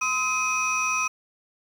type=tone cluster; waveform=sine; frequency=1029 / 1272 / 2514 / 5880 Hz; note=C6 / D#6 / D#7 / F#8; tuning=-29 / +38 / +17 / -12 cents; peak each=-30 / -26 / -24 / -29 dBFS; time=0.01-1.08 s; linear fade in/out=10 ms; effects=tanh soft clip ceiling -17 dBFS + 8-bit